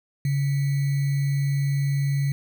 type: tone with sample-and-hold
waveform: sine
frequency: 140 Hz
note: C#3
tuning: 18 cents sharp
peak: -20 dBFS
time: 0.25-2.32 s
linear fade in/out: 2 ms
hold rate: 2100 Hz
effects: none